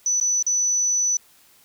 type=tone with dropouts; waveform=sine; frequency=5970 Hz; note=F#8; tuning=15 cents sharp; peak=-18 dBFS; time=0.06-1.17 s; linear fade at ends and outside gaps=2 ms; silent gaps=0.201-0.211 / 0.426-0.465 s; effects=white hiss -55 dBFS RMS until 1.64 s